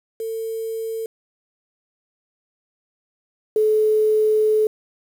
sine tone pair in turn, 450 / 430.6 Hz, A4 / A4, +39 / -37 cents, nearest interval minor second, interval 76 cents, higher first, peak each -24 / -14 dBFS, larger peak second, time 0.2-1.06 / 3.56-4.67 s, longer second, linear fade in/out 2 ms, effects 7-bit

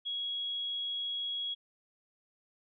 sine tone, 3322 Hz, G#7, in tune, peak -33 dBFS, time 0.05-1.55 s, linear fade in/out 20 ms, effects none

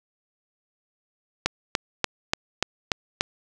click train, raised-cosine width 0.2 ms, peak -3 dBFS, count 7, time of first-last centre 1.46-3.209 s, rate 3.43 Hz, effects none

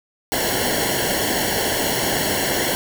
pink noise with comb filter, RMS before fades -21 dBFS, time 0.32-2.75 s, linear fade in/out 0 ms, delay 0.81 ms, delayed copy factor -0.85, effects none

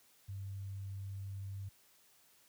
sine tone, 98 Hz, G2, in tune, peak -40 dBFS, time 0.28-1.69 s, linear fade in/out 10 ms, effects white hiss -67 dBFS RMS until 2.48 s + high-pass 60 Hz 12 dB/octave

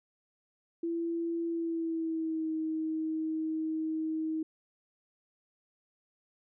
sine tone with pitch glide, 335.5 to 316.7 Hz, E4 to D#4, +31 to +31 cents, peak -30 dBFS, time 0.83-4.43 s, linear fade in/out 5 ms, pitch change -100 cents, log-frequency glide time 1.47-2.52 s, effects none

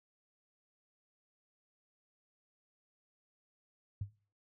sine tone with exponential decay, 100.5 Hz, G2, 44 cents sharp, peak -32 dBFS, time 4.01-4.13 s, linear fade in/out 5 ms, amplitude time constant 24 ms, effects noise-tail reverb RT60 0.4 s tail -21 dB re dry

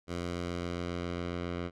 10% pulse tone with low-pass filter sweep, 87.31 Hz, F2, in tune, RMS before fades -36 dBFS, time 0.07-1.71 s, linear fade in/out 50 ms, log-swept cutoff 7500 to 3100 Hz, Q 0.76, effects none

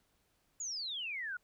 sine exponential sweep, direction down, 7040 to 1411 Hz, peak -37 dBFS, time 0.6-1.37 s, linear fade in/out 5 ms, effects pink hiss -75 dBFS RMS until 1.43 s

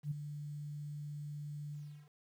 sine tone with ADSR envelope, 147.3 Hz, D3, 6 cents sharp, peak -32 dBFS, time 0.03-2.1 s, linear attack 81 ms, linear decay 12 ms, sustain -9 dB, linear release 370 ms, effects 11-bit

